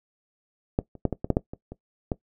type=clicks; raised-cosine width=2 ms; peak=-8 / -30 / -8 / -14 / -16 / -7 / -7 / -22 / -24 / -12 dBFS; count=10; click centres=0.789 / 0.953 / 1.053 / 1.127 / 1.245 / 1.303 / 1.369 / 1.535 / 1.72 / 2.118 s; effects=noise-tail reverb RT60 0.1 s tail -18 dB re dry